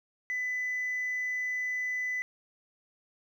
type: tone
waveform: sine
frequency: 2000 Hz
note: B6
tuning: 21 cents sharp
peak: -28 dBFS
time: 0.3-2.22 s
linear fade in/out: 0 ms
effects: tanh soft clip ceiling -27 dBFS + 10-bit